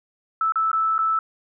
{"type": "tone with dropouts", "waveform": "sine", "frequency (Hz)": 1314, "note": "E6", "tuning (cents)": -6, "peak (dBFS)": -18, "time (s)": [0.41, 1.19], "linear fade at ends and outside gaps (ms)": 2, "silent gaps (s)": [[0.522, 0.557], [0.716, 0.73], [0.981, 0.989]], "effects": []}